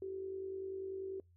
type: tone with amplitude modulation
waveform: sine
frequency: 383.3 Hz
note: G4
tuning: 39 cents flat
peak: -37 dBFS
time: 0.02-1.2 s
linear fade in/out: 2 ms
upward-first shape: sine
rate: 50.2 Hz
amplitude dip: 50%
effects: noise-tail reverb RT60 0.2 s tail -24 dB re dry + added 87 Hz sine -63 dBFS peak until 1.36 s